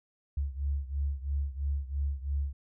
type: beating tone pair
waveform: sine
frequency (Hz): 69.3 / 72.3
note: C#2 / D2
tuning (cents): 0 / -27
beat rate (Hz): 3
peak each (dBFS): -31 / -34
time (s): 0.37-2.53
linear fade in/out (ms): 5
effects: none